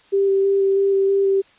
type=tone with vibrato; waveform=sine; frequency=392 Hz; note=G4; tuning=in tune; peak=-14 dBFS; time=0.12-1.42 s; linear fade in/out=20 ms; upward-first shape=square; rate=3.1 Hz; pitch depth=10 cents each way; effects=white hiss -53 dBFS RMS until 1.58 s + resampled to 8000 Hz